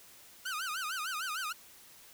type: tone with vibrato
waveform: sawtooth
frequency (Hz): 1375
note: F6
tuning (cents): -27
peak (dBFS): -31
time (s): 0.45-1.53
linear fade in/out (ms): 10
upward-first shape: sine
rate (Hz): 6.6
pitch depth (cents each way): 220
effects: white hiss -56 dBFS RMS until 2.13 s